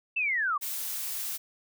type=linear sweep; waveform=sine; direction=down; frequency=2700 to 1103 Hz; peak=-25 dBFS; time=0.16-0.58 s; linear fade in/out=10 ms
type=noise; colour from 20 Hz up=blue; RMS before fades=-34 dBFS; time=0.61-1.38 s; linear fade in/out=20 ms
effects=none